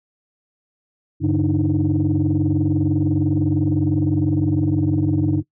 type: tone cluster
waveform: sine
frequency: 97.3 / 143.3 / 294.9 / 314.7 Hz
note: G2 / D3 / D4 / D#4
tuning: -12 / -42 / +7 / +20 cents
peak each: -20 dBFS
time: 1.2-5.43 s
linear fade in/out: 50 ms
effects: noise-tail reverb RT60 0.1 s tail -19 dB re dry + tanh soft clip ceiling -9 dBFS